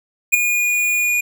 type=tone with ADSR envelope; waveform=square; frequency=2443 Hz; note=D#7; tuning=32 cents flat; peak=-7 dBFS; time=0.32-1.21 s; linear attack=21 ms; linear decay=11 ms; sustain=-9 dB; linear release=8 ms; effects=none